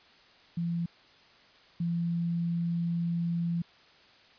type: tone pair in turn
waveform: sine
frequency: 170 / 170 Hz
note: F3 / F3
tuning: -46 / -46 cents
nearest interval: unison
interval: 0 cents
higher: neither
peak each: -28 / -27 dBFS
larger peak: second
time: 0.57-0.86 / 1.8-3.62 s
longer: second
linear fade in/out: 5 ms
effects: white hiss -58 dBFS RMS until 4.38 s + resampled to 11025 Hz